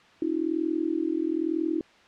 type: tone with amplitude modulation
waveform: sine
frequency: 323.1 Hz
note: E4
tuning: 35 cents flat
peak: -20 dBFS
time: 0.22-1.81 s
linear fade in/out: 2 ms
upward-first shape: sine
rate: 41 Hz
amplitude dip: 95%
effects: white hiss -55 dBFS RMS until 2.07 s + low-pass 3000 Hz 12 dB/octave